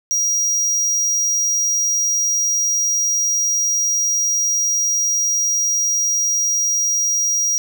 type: tone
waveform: square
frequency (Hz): 5730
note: F8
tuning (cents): +44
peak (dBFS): -16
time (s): 0.11-7.58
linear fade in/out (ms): 0
effects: 9-bit